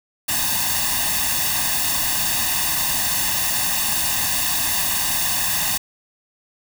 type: noise with comb filter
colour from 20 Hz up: white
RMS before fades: -21 dBFS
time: 0.28-5.78 s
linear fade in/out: 10 ms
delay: 1.1 ms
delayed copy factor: +0.95
effects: none